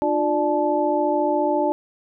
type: tone cluster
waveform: sine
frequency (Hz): 301.2 / 355.5 / 592 / 868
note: D4 / F4 / D5 / A5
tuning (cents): +44 / +31 / +14 / -24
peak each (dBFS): -24 / -25 / -22 / -23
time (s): 0.02-1.72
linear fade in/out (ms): 0
effects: none